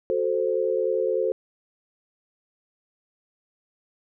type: chord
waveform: sine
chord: F# diminished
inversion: none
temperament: equal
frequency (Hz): 370 / 440 / 523.3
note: F#4 / A4 / C5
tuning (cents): 0 / 0 / 0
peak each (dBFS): -27 / -25 / -25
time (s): 0.1-1.32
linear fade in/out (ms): 0
effects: none